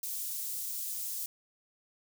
white high-pass noise, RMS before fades -37 dBFS, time 0.03-1.26 s, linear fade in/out 2 ms, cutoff 7000 Hz, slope 12 dB/octave, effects none

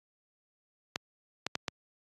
clicks, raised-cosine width 0.2 ms, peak -13 dBFS, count 4, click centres 0.959 / 1.466 / 1.554 / 1.682 s, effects high-pass 100 Hz 12 dB/octave + AAC 32 kbps

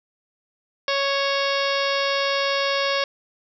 harmonic tone with a mistuned harmonic, 554.4 Hz, C#5, in tune, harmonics 1 / 2 / 3 / 4 / 5 / 6 / 7 / 8 / 9 / 10, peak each -24 / -27 / -29 / -30 / -31 / -32 / -32 / -33 / -34 / -34 dBFS, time 0.88-3.04 s, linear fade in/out 2 ms, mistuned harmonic 7, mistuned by -63 cents, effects none

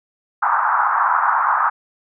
white band-pass noise, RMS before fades -17 dBFS, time 0.42-1.7 s, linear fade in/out 10 ms, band 830 to 1400 Hz, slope 48 dB/octave, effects none

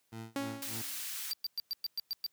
20% pulse tone with tremolo, 112.8 Hz, A2, 44 cents sharp, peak -36 dBFS, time 0.12-0.82 s, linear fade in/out 5 ms, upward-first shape sine, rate 3.4 Hz, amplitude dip 95%
sawtooth tone with exponential decay, 277.2 Hz, C#4, in tune, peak -28 dBFS, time 0.36-1.05 s, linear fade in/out 1 ms, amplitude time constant 150 ms
white high-pass noise, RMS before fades -40 dBFS, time 0.62-1.32 s, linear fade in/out 2 ms, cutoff 1600 Hz, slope 12 dB/octave
square tone bursts, 4700 Hz, D8, 1 cent sharp, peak -33 dBFS, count 8, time 1.31-2.264 s, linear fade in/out 0 ms, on 23 ms, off 110 ms
effects white hiss -75 dBFS RMS until 2.32 s + high-pass 60 Hz 12 dB/octave

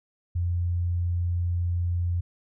sine tone, 87.31 Hz, F2, in tune, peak -23 dBFS, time 0.35-2.21 s, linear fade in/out 10 ms, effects none

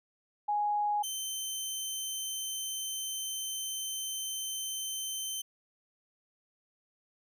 sine / 15% pulse tone pair in turn, 830.6 / 3091 Hz, G#5 / G7, 0 / -25 cents, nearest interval octave + major seventh, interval 2275 cents, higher second, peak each -27 dBFS, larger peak neither, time 0.48-1.03 / 1.03-5.42 s, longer second, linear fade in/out 10 ms, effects none

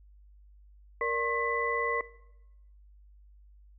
sine tone cluster, 468 / 584 / 1077 / 1996 Hz, A#4 / D5 / C6 / B6, +7 / -10 / +50 / +18 cents, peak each -31 / -38 / -32 / -32 dBFS, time 1.01-2.01 s, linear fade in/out 2 ms, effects noise-tail reverb RT60 0.9 s tail -19 dB re dry + added 50 Hz sine -53 dBFS peak until 3.78 s

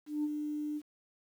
sine tone with ADSR envelope, 298.9 Hz, D4, 31 cents sharp, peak -27 dBFS, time 0.06-0.82 s, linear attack 180 ms, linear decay 38 ms, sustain -6 dB, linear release 53 ms, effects tanh soft clip ceiling -26 dBFS + 10-bit

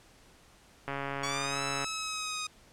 click train, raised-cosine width 0.5 ms, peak -20 dBFS, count 135, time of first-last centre 0.88-1.844 s, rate 139 Hz
10% pulse exponential two-way sweep, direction up then down, 1120 to 1318.5 to 1245 Hz, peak -25 dBFS, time 1.23-2.47 s, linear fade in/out 5 ms, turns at 1.62 s
effects pink hiss -59 dBFS RMS until 2.72 s + low-pass 10000 Hz 12 dB/octave

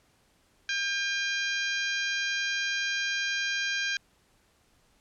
harmonic tone with a mistuned harmonic, 799 Hz, G5, 33 cents sharp, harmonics 2 / 3 / 4 / 5 / 6 / 7 / 8, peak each -30 / -34 / -36 / -38 / -40 / -41 / -42 dBFS, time 0.69-3.97 s, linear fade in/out 2 ms, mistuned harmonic 3, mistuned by +22 cents, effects pink hiss -66 dBFS RMS until 5 s + low-pass 11000 Hz 12 dB/octave

